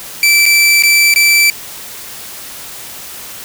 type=tone with dropouts; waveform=sawtooth; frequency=2328 Hz; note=D7; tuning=16 cents flat; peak=-3 dBFS; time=0.23-1.5 s; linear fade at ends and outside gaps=1 ms; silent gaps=0.456-0.462 / 0.824-0.835 / 1.139-1.16 s; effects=white hiss -29 dBFS RMS until 3.44 s